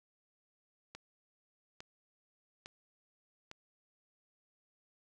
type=click train; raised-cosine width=0.2 ms; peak=-29 dBFS; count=4; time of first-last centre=0.95-3.514 s; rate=1.17 Hz; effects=none